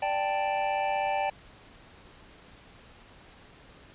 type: chord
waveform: square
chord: D suspended fourth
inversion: none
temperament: equal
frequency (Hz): 587.3 / 784 / 880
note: D5 / G5 / A5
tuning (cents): 0 / 0 / 0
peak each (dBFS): -33 / -29 / -33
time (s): 0.02-1.3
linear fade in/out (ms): 5
effects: pink hiss -53 dBFS RMS until 3.94 s + resampled to 8000 Hz